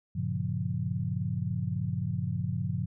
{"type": "chord", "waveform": "sine", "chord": "G half-diminished seventh", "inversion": "none", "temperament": "just", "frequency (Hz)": [98, 117.6, 141.12, 176.4], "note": ["G2", "Bb2", "Db3", "F3"], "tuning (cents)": [0, 16, 31, 18], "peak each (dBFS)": -34, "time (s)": [0.15, 2.86], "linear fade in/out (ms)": 10, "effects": []}